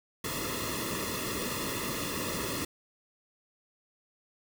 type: noise with comb filter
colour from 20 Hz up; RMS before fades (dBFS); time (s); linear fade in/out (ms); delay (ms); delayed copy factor
pink; -34; 0.24-2.65; 5; 1.3; -0.95
effects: none